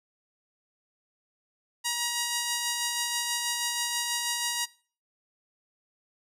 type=tone with tremolo; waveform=5% pulse; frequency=953 Hz; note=A#5; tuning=38 cents sharp; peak=-14 dBFS; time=1.84-4.66 s; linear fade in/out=20 ms; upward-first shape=sine; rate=6.2 Hz; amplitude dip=30%; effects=noise-tail reverb RT60 0.4 s tail -20 dB re dry + low-pass 12000 Hz 12 dB/octave